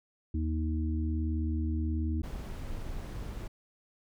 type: harmonic tone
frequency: 78.7 Hz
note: D#2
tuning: 20 cents sharp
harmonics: 1 / 3 / 4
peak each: -29 / -37 / -37 dBFS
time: 0.34-2.22 s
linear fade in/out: 5 ms
type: noise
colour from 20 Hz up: brown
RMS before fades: -38 dBFS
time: 2.23-3.48 s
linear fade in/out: 10 ms
effects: none